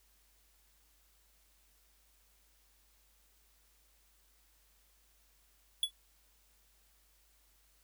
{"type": "tone with exponential decay", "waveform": "square", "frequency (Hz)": 3392, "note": "G#7", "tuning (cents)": 36, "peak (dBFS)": -25, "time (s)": [5.83, 5.91], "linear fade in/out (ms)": 2, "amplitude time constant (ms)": 17, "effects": ["added 50 Hz sine -70 dBFS peak until 7.83 s", "white hiss -70 dBFS RMS until 7.83 s"]}